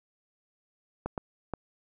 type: clicks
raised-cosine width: 1 ms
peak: -18 dBFS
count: 3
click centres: 1.06 / 1.178 / 1.537 s
effects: none